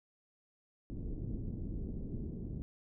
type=low-pass noise; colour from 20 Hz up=pink; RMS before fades=-40 dBFS; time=0.9-2.62 s; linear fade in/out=0 ms; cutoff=330 Hz; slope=24 dB/octave; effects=none